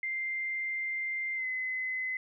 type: tone with pitch glide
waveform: sine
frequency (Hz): 2093 to 2035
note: C7 to C7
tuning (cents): 0 to -49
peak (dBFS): -31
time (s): 0.03-2.17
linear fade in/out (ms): 2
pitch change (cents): -49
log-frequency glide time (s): 1.35-1.46
effects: none

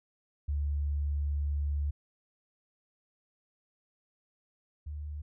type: tone pair in turn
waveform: sine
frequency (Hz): 72.4 / 74.44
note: D2 / D2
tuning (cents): -24 / +24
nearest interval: unison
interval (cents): 48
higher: second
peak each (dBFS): -28 / -36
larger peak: first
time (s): 0.48-1.91 / 4.86-5.22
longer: first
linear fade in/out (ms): 10
effects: none

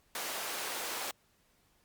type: high-pass noise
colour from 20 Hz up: pink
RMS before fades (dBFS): -38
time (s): 0.15-1.11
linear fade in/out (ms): 2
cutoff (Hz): 550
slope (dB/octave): 12
effects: pink hiss -70 dBFS RMS until 1.84 s + Opus 48 kbps

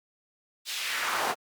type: noise with high-pass filter sweep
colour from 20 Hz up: brown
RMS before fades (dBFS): -30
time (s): 0.65-1.35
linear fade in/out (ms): 50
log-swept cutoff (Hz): 4000 to 660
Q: 1.5
effects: Opus 48 kbps

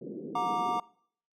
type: band-pass noise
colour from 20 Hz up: white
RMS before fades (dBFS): -40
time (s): 0.01-0.8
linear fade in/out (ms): 5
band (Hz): 160 to 450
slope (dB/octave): 48
type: chord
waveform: triangle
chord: Gb augmented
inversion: none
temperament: equal with one note detuned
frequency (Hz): 723.9 / 932.3 / 1174.7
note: Gb5 / Bb5 / D6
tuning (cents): -38 / 0 / 0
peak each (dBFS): -30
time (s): 0.35-0.8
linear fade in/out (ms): 5
effects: noise-tail reverb RT60 0.6 s tail -22 dB re dry

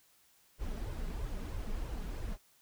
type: noise with flanger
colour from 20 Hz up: brown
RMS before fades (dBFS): -38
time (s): 0.58-2.38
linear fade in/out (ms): 50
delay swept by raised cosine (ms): 1.9 to 4.9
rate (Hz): 3.1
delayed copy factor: +0.6
effects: white hiss -67 dBFS RMS until 2.61 s

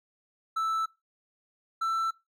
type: tone pair in turn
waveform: triangle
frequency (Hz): 1318.5 / 1333.1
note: E6 / E6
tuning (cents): 0 / +19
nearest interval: unison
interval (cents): 19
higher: second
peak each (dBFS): -24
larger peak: neither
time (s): 0.56-0.86 / 1.81-2.11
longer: neither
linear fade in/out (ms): 10
effects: noise-tail reverb RT60 0.2 s tail -19 dB re dry

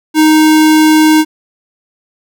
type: tone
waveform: square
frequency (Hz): 311.1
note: D#4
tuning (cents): 0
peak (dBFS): -5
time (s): 0.14-1.25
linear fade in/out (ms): 50
effects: none

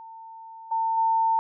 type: tone with level steps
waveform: sine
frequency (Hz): 900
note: A5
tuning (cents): +39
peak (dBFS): -40 / -22 / -19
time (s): 0-1.39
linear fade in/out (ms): 0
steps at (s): 0.71 / 0.97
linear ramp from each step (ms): 10
effects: none

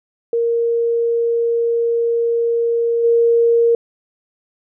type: tone with level steps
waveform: sine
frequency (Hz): 466.2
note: A#4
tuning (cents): 0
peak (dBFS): -14 / -10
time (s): 0.33-3.75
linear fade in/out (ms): 2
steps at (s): 3.03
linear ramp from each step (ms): 20
effects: none

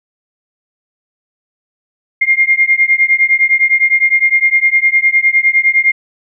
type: beating tone pair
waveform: sine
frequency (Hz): 2115 / 2124.8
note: C7 / C7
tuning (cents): +18 / +26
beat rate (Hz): 9.8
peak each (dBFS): -11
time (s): 2.21-5.92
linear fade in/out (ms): 10
effects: none

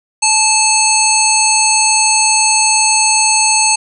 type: harmonic tone with a mistuned harmonic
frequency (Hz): 873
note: A5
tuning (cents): -14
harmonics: 1 / 3 / 5 / 7 / 9 / 10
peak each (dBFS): -16 / -16 / -16 / -16 / -16 / -16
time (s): 0.22-3.76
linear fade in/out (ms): 10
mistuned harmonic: 7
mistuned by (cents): +78
effects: none

